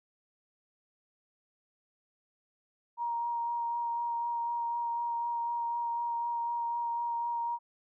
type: tone with vibrato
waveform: sine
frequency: 941 Hz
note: A#5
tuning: 16 cents sharp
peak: -30 dBFS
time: 2.97-7.59 s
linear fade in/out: 50 ms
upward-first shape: sine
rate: 4 Hz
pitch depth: 11 cents each way
effects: none